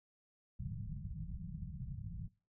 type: low-pass noise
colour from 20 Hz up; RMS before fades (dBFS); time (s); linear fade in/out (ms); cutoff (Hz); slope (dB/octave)
white; -44; 0.59-2.28; 10; 190; 96
effects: noise-tail reverb RT60 0.3 s tail -19 dB re dry